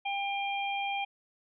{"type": "harmonic tone", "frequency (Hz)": 798, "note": "G5", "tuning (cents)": 31, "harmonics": [1, 3, 4], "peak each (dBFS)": [-32, -35, -40], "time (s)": [0.05, 1.05], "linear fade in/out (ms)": 10, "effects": []}